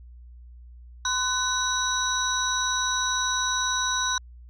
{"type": "tone cluster", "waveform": "sine", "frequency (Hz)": [1022, 1500, 3879, 5890], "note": ["C6", "F#6", "B7", "F#8"], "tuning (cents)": [-41, 23, -32, -9], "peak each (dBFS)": -28, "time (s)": [1.05, 4.18], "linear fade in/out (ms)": 2, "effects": ["tanh soft clip ceiling -14 dBFS", "added 60 Hz sine -43 dBFS peak until 4.49 s"]}